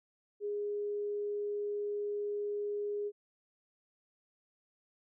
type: tone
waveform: sine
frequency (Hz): 412.3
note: G#4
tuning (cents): -13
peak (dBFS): -33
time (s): 0.4-3.12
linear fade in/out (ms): 50
effects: none